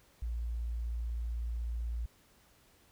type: tone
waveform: sine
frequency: 58 Hz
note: A#1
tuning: 8 cents flat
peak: -33 dBFS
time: 0.22-2.06 s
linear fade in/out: 5 ms
effects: pink hiss -65 dBFS RMS until 2.91 s